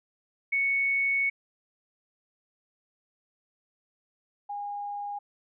sine tone pair in turn, 2217 / 816.2 Hz, C#7 / G#5, 0 / -30 cents, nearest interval octave + perfect fourth, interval 1730 cents, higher first, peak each -23 / -32 dBFS, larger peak first, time 0.52-1.3 / 4.49-5.19 s, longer first, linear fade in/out 10 ms, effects none

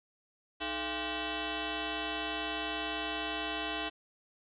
sine tone with frequency modulation, 1173 Hz, D6, 2 cents flat, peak -33 dBFS, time 0.6-3.9 s, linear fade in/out 20 ms, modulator 371 Hz, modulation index 6, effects none

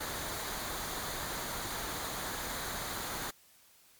pink noise with comb filter, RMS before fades -38 dBFS, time 0-3.31 s, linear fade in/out 10 ms, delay 0.37 ms, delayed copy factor -0.5, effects white hiss -62 dBFS RMS until 3.99 s + MP3 96 kbps

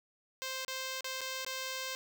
5% pulse tone with dropouts, 523.3 Hz, C5, in tune, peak -25 dBFS, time 0.42-1.95 s, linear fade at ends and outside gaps 0 ms, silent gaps 0.648-0.68 / 1.008-1.044 / 1.209-1.215 / 1.448-1.464 s, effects none

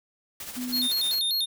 white noise with tremolo, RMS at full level -36 dBFS, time 0.4-1.19 s, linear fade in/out 2 ms, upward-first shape sine, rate 14 Hz, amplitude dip 55%
sine tone, 249.3 Hz, B3, 16 cents sharp, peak -30 dBFS, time 0.56-0.88 s, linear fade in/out 20 ms
square tone with vibrato, 3951 Hz, B7, in tune, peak -24 dBFS, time 0.72-1.46 s, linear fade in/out 20 ms, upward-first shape square, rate 5.1 Hz, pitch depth 140 cents each way
effects none

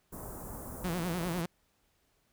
pink band-stop noise, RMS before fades -43 dBFS, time 0.12-1.42 s, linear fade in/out 10 ms, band 1200 to 8400 Hz, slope 24 dB/octave
sawtooth tone with vibrato, 173.3 Hz, F3, 13 cents flat, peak -28 dBFS, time 0.84-1.46 s, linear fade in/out 5 ms, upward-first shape sine, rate 10 Hz, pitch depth 110 cents each way
effects pink hiss -73 dBFS RMS until 2.32 s

